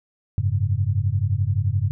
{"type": "chord", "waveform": "sine", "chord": "F# suspended second", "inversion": "none", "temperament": "just", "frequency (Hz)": [92.5, 104.06, 138.75], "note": ["F#2", "G#2", "C#3"], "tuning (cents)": [0, 4, 2], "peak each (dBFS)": [-23, -21, -27], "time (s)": [0.38, 1.91], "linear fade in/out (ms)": 0, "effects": []}